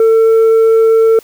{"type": "tone with tanh clipping", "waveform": "sine", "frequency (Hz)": 448.7, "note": "A4", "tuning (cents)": 34, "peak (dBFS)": -6, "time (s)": [0, 1.19], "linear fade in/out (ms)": 2, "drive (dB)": 3, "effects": ["white hiss -42 dBFS RMS until 1.23 s"]}